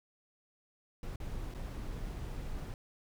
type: noise with dropouts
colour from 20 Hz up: brown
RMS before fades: -40 dBFS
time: 1.03-2.74 s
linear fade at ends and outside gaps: 1 ms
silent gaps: 1.159-1.201 / 1.54-1.547 s
effects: none